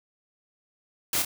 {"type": "noise with echo", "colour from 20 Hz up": "white", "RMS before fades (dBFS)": -26, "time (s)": [1.13, 1.22], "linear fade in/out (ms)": 2, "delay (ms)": 29, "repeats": 1, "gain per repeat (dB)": -5, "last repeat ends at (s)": 1.249, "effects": []}